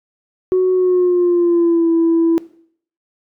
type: tone with pitch glide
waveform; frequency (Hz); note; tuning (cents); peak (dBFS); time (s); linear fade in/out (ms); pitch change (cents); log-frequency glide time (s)
sine; 370 to 331.5; F#4 to E4; 0 to +10; -9; 0.52-2.38; 0; -190; 0.73-1.9
effects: noise-tail reverb RT60 0.6 s tail -20 dB re dry + tanh soft clip ceiling -8 dBFS